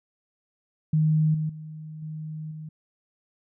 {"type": "tone with level steps", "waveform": "sine", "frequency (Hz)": 155.56, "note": "D#3", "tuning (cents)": 0, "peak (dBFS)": [-18, -24, -36, -32, -35], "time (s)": [0.93, 2.69], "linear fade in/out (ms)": 5, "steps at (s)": [1.34, 1.49, 2.02, 2.51], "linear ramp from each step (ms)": 5, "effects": []}